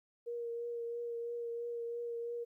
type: tone with vibrato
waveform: sine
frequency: 470.7 Hz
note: A#4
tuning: 17 cents sharp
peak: -37 dBFS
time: 0.26-2.45 s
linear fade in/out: 20 ms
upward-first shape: triangle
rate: 3 Hz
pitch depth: 20 cents each way
effects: 13-bit